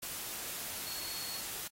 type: tone in noise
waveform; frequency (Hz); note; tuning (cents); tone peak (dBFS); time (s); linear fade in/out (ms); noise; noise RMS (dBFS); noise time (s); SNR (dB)
sine; 4356; C#8; -31; -44; 0.86-1.41; 10; white; -41; 0.02-1.68; -6
effects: AAC 48 kbps